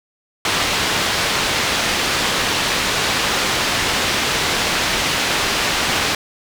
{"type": "low-pass noise", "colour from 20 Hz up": "white", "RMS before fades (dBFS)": -19, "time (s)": [0.45, 6.15], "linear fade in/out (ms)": 2, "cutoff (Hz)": 4000, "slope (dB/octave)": 12, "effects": []}